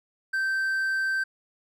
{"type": "tone", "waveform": "triangle", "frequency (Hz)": 1557, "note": "G6", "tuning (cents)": -12, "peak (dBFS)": -22, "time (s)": [0.33, 1.24], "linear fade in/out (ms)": 10, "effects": []}